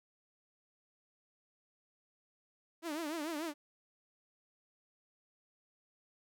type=tone with vibrato; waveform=sawtooth; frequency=314.3 Hz; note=D#4; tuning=18 cents sharp; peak=-33 dBFS; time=2.82-3.54 s; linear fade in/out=50 ms; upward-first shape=triangle; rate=6.8 Hz; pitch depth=170 cents each way; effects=none